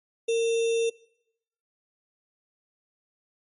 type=tone with sample-and-hold; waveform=sine; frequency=458.8 Hz; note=A#4; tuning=28 cents flat; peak=-21 dBFS; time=0.28-0.9 s; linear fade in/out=10 ms; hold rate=3150 Hz; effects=noise-tail reverb RT60 0.8 s tail -23 dB re dry + MP3 48 kbps